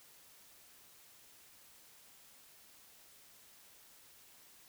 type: silence
effects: white hiss -61 dBFS RMS until 4.68 s